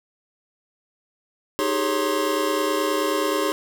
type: tone cluster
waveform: square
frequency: 311.1 / 388 / 417.4 / 552 / 1060 Hz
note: D#4 / G4 / G#4 / C#5 / C6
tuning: 0 / -18 / +9 / -7 / +22 cents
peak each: -28 dBFS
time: 1.59-3.52 s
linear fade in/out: 0 ms
effects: none